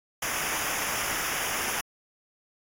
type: noise with comb filter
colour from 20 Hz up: pink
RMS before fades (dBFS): -30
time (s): 0.22-1.81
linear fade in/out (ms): 5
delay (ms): 0.24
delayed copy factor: -0.85
effects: AAC 64 kbps